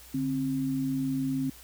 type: tone pair together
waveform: sine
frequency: 145.66 / 265.3 Hz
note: D3 / C4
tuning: -14 / +24 cents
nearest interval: minor seventh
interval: 1038 cents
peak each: -34 / -27 dBFS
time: 0.14-1.5 s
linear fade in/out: 5 ms
effects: added 60 Hz sine -54 dBFS peak until 1.63 s + white hiss -51 dBFS RMS until 1.63 s